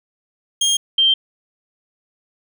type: tone pair in turn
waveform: 25% pulse / sine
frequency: 3229 / 3148 Hz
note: G#7 / G7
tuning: -49 / +7 cents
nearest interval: unison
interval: 44 cents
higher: first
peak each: -11 / -11 dBFS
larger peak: neither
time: 0.61-0.77 / 0.98-1.14 s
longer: neither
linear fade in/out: 5 ms
effects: none